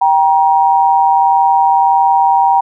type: tone pair together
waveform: sine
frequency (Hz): 784 / 945.8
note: G5 / A#5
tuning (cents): 0 / +25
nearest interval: minor third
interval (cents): 325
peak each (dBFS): -10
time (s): 0.01-2.61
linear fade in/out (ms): 10
effects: none